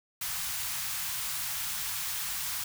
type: band-stop noise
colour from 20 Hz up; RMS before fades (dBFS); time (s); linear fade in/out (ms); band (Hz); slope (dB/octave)
white; -34; 0.21-2.64; 5; 160 to 840; 24
effects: none